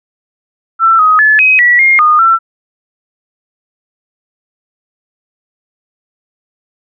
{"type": "tone with pitch steps", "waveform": "sine", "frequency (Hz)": [1338, 1258, 1725, 2530, 1941, 2129, 1226, 1344], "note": ["E6", "D#6", "A6", "D#7", "B6", "C7", "D#6", "E6"], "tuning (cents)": [25, 19, -35, 28, -31, 30, -26, 33], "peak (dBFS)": -4, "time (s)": [0.79, 2.39], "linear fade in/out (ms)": 50, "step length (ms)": 200, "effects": []}